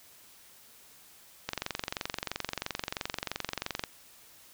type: click train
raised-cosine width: 0.2 ms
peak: -14 dBFS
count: 55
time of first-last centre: 1.49-3.838 s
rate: 23 Hz
effects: white hiss -56 dBFS RMS until 4.53 s